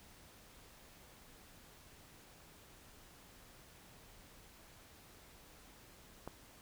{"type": "click", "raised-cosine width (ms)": 1, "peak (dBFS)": -29, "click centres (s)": 6.276, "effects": ["pink hiss -60 dBFS RMS until 6.61 s"]}